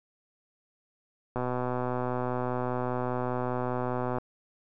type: click train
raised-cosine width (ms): 1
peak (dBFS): -17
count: 354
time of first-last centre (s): 1.36-4.184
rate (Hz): 125
effects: none